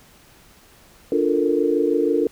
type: chord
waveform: sine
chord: Bb major seventh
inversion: first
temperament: equal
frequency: 293.7 / 349.2 / 440 / 466.2 Hz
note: D4 / F4 / A4 / Bb4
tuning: 0 / 0 / 0 / 0 cents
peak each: -22 dBFS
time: 1.12-2.27 s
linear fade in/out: 2 ms
effects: pink hiss -51 dBFS RMS until 2.31 s